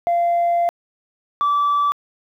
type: tone pair in turn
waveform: sine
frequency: 690 / 1157.2 Hz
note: F5 / D6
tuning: -21 / -26 cents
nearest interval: major sixth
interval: 895 cents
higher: second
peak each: -13 dBFS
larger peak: neither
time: 0.07-0.69 / 1.41-1.92 s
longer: first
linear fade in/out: 0 ms
effects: tanh soft clip ceiling -13 dBFS + 9-bit